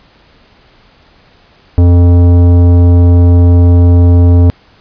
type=tone with tanh clipping; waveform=sine; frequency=87.4 Hz; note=F2; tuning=2 cents sharp; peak=-4 dBFS; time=1.78-4.5 s; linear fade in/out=0 ms; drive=14 dB; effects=pink hiss -45 dBFS RMS until 4.8 s + resampled to 11025 Hz